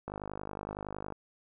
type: click train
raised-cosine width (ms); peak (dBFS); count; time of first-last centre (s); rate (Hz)
1; -24; 54; 0.08-1.123; 50.8
effects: none